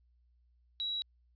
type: tone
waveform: sine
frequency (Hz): 3886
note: B7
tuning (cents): -29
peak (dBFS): -33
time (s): 0.8-1.02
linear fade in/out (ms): 0
effects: added 60 Hz sine -65 dBFS peak until 1.35 s + resampled to 11025 Hz